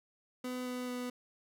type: tone with pitch steps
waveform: 30% pulse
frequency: 251.3 / 249.6 / 247.8 Hz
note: B3 / B3 / B3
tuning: +30 / +19 / +6 cents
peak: -34 dBFS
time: 0.44-1.1 s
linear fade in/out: 5 ms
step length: 220 ms
effects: none